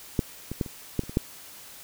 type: clicks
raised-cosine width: 3 ms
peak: -9 / -19 / -12 / -26 / -11 / -29 / -24 / -8 dBFS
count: 8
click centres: 0.192 / 0.516 / 0.612 / 0.662 / 0.993 / 1.036 / 1.095 / 1.171 s
effects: white hiss -46 dBFS RMS until 1.83 s